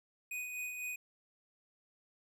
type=tone with tremolo; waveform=square; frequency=2489 Hz; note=D#7; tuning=in tune; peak=-38 dBFS; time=0.31-0.96 s; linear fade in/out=5 ms; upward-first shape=sine; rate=4 Hz; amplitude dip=40%; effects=none